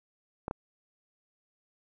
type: clicks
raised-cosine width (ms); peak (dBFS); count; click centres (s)
1; -19; 2; 0.481 / 0.511
effects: none